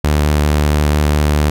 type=tone with vibrato; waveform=sawtooth; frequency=74.5 Hz; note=D2; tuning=25 cents sharp; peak=-7 dBFS; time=0.04-1.5 s; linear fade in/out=5 ms; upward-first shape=sine; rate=4.5 Hz; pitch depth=9 cents each way; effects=none